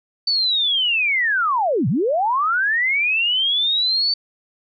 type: linear two-way sweep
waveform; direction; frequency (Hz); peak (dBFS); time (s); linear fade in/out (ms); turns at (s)
sine; down then up; 4568 to 109.9 to 4568; -16; 0.27-4.14; 5; 1.88
effects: none